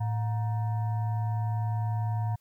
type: tone with frequency modulation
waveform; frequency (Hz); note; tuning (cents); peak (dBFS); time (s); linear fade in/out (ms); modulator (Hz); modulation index
sine; 110; A2; 0; -26; 0-2.36; 10; 829; 0.4
effects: white hiss -71 dBFS RMS until 2.4 s